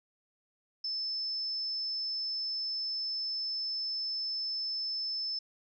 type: tone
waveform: sine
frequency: 5260 Hz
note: E8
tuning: 5 cents flat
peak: -32 dBFS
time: 0.84-5.39 s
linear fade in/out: 5 ms
effects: none